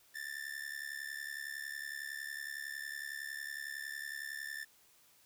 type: tone with amplitude modulation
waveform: 45% pulse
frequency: 1776 Hz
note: A6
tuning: 16 cents sharp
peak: -37 dBFS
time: 0.14-4.65 s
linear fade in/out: 20 ms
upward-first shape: sine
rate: 70.9 Hz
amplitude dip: 85%
effects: white hiss -66 dBFS RMS until 5.25 s